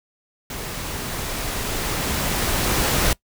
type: noise with level ramp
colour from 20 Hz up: pink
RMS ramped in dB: -31 to -19 dBFS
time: 0.5-3.13 s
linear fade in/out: 2 ms
effects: noise-tail reverb RT60 0.1 s tail -22 dB re dry